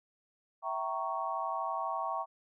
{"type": "chord", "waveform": "sine", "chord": "E diminished seventh", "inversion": "none", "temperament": "equal with one note detuned", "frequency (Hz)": [659.3, 771.4, 932.3, 1108.7], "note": ["E5", "G5", "Bb5", "Db6"], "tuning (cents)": [0, -28, 0, 0], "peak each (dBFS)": [-39, -38, -38, -36], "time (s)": [0.62, 2.26], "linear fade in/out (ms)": 50, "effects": []}